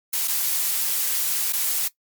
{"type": "noise with dropouts", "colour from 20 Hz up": "blue", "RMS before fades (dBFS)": -23, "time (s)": [0.13, 1.88], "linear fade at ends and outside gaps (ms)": 5, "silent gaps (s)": [[0.276, 0.28], [1.525, 1.532]], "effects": ["noise-tail reverb RT60 0.1 s tail -17 dB re dry", "MP3 96 kbps"]}